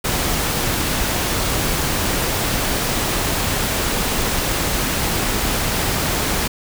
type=noise; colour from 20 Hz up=pink; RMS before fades=-20 dBFS; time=0.04-6.48 s; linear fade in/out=10 ms; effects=none